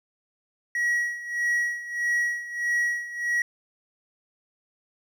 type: tone with tremolo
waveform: triangle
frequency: 1914 Hz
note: A#6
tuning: 45 cents sharp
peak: -19 dBFS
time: 0.75-3.42 s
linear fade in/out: 2 ms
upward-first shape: sine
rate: 1.6 Hz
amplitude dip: 80%
effects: none